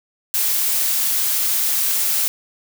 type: noise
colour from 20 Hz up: blue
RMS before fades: -19 dBFS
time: 0.34-2.28 s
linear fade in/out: 0 ms
effects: none